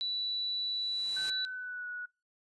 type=tone; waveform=sine; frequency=3951 Hz; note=B7; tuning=in tune; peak=-31 dBFS; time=0.01-1.45 s; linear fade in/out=0 ms
type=noise with exponential growth; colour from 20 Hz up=white; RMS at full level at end=-41 dBFS; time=0.47-1.3 s; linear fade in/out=2 ms; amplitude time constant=180 ms
type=tone with pitch glide; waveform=sine; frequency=1531 to 1466.1 Hz; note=G6 to F#6; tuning=-41 to -16 cents; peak=-37 dBFS; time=1.16-2.06 s; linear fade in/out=10 ms; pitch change=-75 cents; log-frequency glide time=1.34-1.87 s
effects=noise-tail reverb RT60 0.3 s tail -26 dB re dry + resampled to 22050 Hz